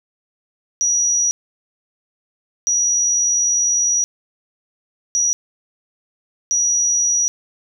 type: tone bursts at uneven times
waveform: sine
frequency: 5810 Hz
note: F#8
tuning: 32 cents flat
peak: -14 dBFS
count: 4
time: 0.81-1.31 / 2.67-4.04 / 5.15-5.33 / 6.51-7.28 s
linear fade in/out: 0 ms
effects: 9-bit